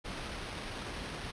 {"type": "noise with sample-and-hold", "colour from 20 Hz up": "pink", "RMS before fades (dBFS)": -41, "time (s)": [0.04, 1.32], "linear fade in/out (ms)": 20, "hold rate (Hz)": 7350, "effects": ["resampled to 22050 Hz"]}